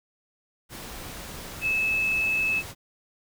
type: tone in noise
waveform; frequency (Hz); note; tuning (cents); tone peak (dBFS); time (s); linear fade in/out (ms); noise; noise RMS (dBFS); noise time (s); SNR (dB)
sine; 2603; E7; -22; -22; 1.61-2.63; 50; pink; -39; 0.69-2.75; +14
effects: none

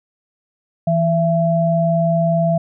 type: tone pair together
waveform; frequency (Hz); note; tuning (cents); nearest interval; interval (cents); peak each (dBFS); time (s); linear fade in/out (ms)
sine; 164.81 / 670.4; E3 / E5; 0 / +29; 2 octaves; 2429; -16; 0.87-2.58; 5
effects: none

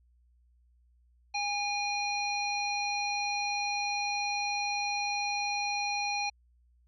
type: harmonic tone with a mistuned harmonic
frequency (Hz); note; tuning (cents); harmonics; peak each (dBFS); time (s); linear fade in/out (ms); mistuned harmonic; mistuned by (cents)
817; G#5; -29; 1 / 3 / 5 / 7; -33 / -33 / -37 / -42; 1.34-6.3; 10; 5; +35
effects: added 60 Hz sine -62 dBFS peak until 6.87 s

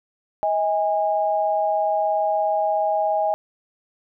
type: tone pair together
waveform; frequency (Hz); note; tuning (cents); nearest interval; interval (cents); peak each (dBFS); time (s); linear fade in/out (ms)
sine; 635.9 / 819; D#5 / G#5; +38 / -24; major third; 438; -21; 0.43-3.34; 0
effects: none

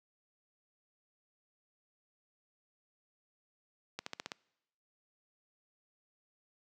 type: accelerating click train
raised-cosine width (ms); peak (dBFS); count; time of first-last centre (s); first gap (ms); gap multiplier
0.2; -21; 6; 3.99-4.318; 74; 0.94
effects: noise-tail reverb RT60 0.9 s tail -25 dB re dry + high-pass 150 Hz 12 dB/octave

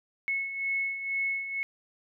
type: beating tone pair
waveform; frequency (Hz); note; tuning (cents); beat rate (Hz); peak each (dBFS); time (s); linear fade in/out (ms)
sine; 2192 / 2194.1; C#7 / C#7; -20 / -18; 2.1; -36 / -29; 0.28-1.63; 0
effects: none

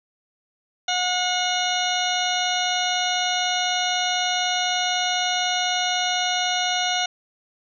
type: harmonic tone with a mistuned harmonic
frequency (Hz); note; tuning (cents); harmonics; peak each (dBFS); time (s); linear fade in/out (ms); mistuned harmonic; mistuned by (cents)
726; F#5; -33; 1 / 2 / 3 / 4 / 5 / 6 / 8 / 9; -25 / -29 / -31 / -27 / -28 / -33 / -32 / -37; 0.88-7.06; 5; 6; -100
effects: none

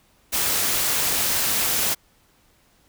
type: noise with amplitude modulation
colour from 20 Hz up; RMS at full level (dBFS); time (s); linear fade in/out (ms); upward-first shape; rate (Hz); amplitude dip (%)
white; -20; 0.32-1.95; 20; sine; 250; 45
effects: pink hiss -60 dBFS RMS until 2.88 s

